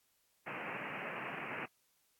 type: band-pass noise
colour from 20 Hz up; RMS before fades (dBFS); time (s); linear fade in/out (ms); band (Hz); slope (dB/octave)
white; -43; 0.46-1.66; 10; 120 to 2700; 96
effects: white hiss -75 dBFS RMS until 2.19 s + AAC 64 kbps